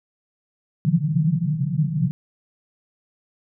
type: band-pass noise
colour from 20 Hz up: white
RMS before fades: -21 dBFS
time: 0.85-2.11 s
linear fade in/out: 0 ms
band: 130 to 180 Hz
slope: 96 dB/octave
effects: none

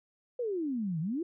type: exponential two-way sweep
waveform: sine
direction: down then up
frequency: 510 to 151.3 to 362.5 Hz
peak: -30 dBFS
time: 0.39-1.23 s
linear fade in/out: 5 ms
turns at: 1 s
effects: none

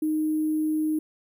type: tone with sample-and-hold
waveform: sine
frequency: 309.6 Hz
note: D#4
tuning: 9 cents flat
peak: -22 dBFS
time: 0.02-0.99 s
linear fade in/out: 5 ms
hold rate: 11025 Hz
effects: none

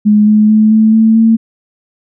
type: tone with pitch steps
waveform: sine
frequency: 210 / 212.9 / 215.9 / 218.9 / 222 / 225.1 Hz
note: G#3 / G#3 / A3 / A3 / A3 / A3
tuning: +19 / +43 / -33 / -9 / +16 / +40 cents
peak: -4 dBFS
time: 0.05-1.37 s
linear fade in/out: 20 ms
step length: 220 ms
effects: none

